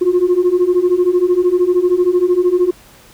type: beating tone pair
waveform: sine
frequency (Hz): 350.5 / 363.5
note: F4 / F#4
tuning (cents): +6 / -31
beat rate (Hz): 13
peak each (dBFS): -13 / -11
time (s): 0.01-2.71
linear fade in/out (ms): 10
effects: tanh soft clip ceiling -6 dBFS + pink hiss -44 dBFS RMS until 3.13 s